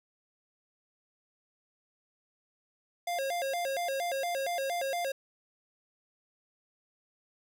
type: tone with vibrato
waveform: square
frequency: 615 Hz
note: D#5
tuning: 20 cents flat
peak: -31 dBFS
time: 3.07-5.12 s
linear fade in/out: 5 ms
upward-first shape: square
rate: 4.3 Hz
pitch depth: 220 cents each way
effects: none